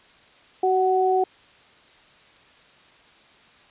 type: tone pair together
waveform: sine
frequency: 376.3 / 745.5 Hz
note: F#4 / F#5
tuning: +29 / +13 cents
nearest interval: octave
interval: 1184 cents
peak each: -20 dBFS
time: 0.63-1.24 s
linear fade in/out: 5 ms
effects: white hiss -53 dBFS RMS until 3.7 s + resampled to 8000 Hz